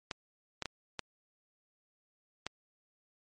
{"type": "clicks", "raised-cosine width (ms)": 0.2, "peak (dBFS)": -18, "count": 5, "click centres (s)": [0.112, 0.623, 0.657, 0.993, 2.466], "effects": ["MP3 48 kbps"]}